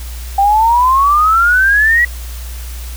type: exponential sweep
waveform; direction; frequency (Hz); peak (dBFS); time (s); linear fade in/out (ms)
sine; up; 780 to 1953; -7; 0.38-2.05; 5
effects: added 60 Hz sine -23 dBFS peak until 2.96 s + white hiss -34 dBFS RMS until 2.96 s